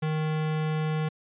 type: tone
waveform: square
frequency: 155.56 Hz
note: D#3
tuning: in tune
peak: -26 dBFS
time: 0.02-1.09 s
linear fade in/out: 10 ms
effects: resampled to 8000 Hz